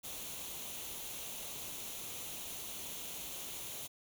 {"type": "noise with comb filter", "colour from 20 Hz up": "white", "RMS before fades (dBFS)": -44, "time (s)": [0.03, 3.88], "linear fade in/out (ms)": 20, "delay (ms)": 0.3, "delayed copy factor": 0.55, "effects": []}